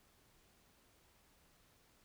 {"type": "silence", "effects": ["pink hiss -70 dBFS RMS until 2.04 s"]}